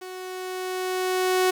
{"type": "tone with level ramp", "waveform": "sawtooth", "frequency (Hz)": 370, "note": "F#4", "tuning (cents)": 0, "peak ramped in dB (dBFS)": [-32, -14], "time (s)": [0.01, 1.51], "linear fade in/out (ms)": 10, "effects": ["9-bit"]}